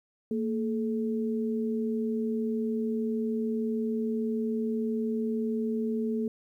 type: tone pair together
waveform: sine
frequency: 228.3 / 430 Hz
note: A#3 / A4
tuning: -36 / -40 cents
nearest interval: major seventh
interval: 1096 cents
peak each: -28 / -32 dBFS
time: 0.31-6.28 s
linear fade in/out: 2 ms
effects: 11-bit